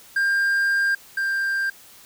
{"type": "tone pair in turn", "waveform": "triangle", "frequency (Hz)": [1598, 1586], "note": ["G6", "G6"], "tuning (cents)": [33, 20], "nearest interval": "unison", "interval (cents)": 13, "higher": "first", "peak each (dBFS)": [-16, -19], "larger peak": "first", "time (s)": [[0.16, 0.95], [1.17, 1.7]], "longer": "first", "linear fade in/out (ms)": 5, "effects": ["white hiss -48 dBFS RMS until 2.05 s"]}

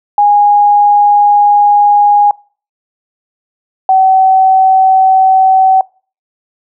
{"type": "tone pair in turn", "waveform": "sine", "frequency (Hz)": [823, 760.7], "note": ["G#5", "F#5"], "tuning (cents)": [-16, 48], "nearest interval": "minor second", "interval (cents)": 136, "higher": "first", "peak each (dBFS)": -4, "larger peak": "neither", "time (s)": [[0.18, 2.31], [3.89, 5.81]], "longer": "first", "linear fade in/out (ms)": 2, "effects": ["noise-tail reverb RT60 0.4 s tail -25 dB re dry"]}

